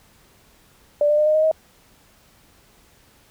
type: tone with pitch steps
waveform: sine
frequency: 587.3 / 596.2 / 605.2 / 614.4 / 623.7 / 633.1 Hz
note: D5 / D5 / D#5 / D#5 / D#5 / D#5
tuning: 0 / +26 / -48 / -22 / +4 / +30 cents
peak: -14 dBFS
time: 1.01-1.514 s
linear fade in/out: 2 ms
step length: 84 ms
effects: pink hiss -55 dBFS RMS until 3.3 s